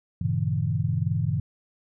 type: chord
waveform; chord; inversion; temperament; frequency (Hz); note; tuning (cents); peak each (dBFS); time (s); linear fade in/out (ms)
sine; G diminished seventh; none; equal with one note detuned; 98 / 116.54 / 138.59 / 161.89; G2 / Bb2 / Db3 / Fb3; 0 / 0 / 0 / -31; -28; 0.21-1.4; 5
effects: none